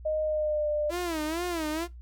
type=tone with pitch glide; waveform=sine; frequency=619 to 597.6 Hz; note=D#5 to D5; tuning=-9 to +30 cents; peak=-25 dBFS; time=0.05-0.91 s; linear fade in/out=10 ms; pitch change=-61 cents; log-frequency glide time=0.22-0.68 s
type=tone with vibrato; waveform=sawtooth; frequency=329.6 Hz; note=E4; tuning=in tune; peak=-25 dBFS; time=0.89-1.88 s; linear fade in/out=50 ms; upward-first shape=sine; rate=2.2 Hz; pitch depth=140 cents each way
effects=noise-tail reverb RT60 0.2 s tail -21 dB re dry + added 60 Hz sine -42 dBFS peak until 2.01 s